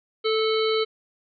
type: harmonic tone with a mistuned harmonic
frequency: 440 Hz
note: A4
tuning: in tune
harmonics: 1 / 3 / 5 / 7 / 9 / 10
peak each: -21 / -30 / -33 / -32 / -31 / -37 dBFS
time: 0.24-0.85 s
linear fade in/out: 20 ms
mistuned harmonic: 3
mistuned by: -18 cents
effects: none